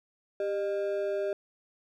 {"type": "ring-modulated tone", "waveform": "triangle", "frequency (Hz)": 503, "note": "B4", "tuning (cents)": 32, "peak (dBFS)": -23, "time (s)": [0.4, 1.33], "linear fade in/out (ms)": 2, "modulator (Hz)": 107, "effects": []}